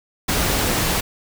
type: noise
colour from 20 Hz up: pink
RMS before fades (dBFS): -20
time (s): 0.28-1.01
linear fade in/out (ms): 10
effects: none